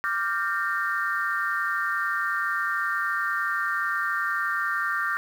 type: chord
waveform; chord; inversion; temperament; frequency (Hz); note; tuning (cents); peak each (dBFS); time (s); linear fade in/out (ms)
sine; G minor seventh; second; equal with one note detuned; 1174.7 / 1396.9 / 1568 / 1824.2; D6 / F6 / G6 / Bb6; 0 / 0 / 0 / -38; -29; 0.04-5.17; 0
effects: tanh soft clip ceiling -14 dBFS + 8-bit